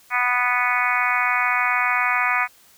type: harmonic tone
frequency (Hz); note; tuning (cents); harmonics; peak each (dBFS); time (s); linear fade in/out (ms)
246.9; B3; 0; 3 / 4 / 5 / 6 / 7 / 8 / 9 / 10; -28 / -26 / -24 / -27 / -28 / -26 / -24 / -28; 0.1-2.48; 50
effects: white hiss -53 dBFS RMS until 2.77 s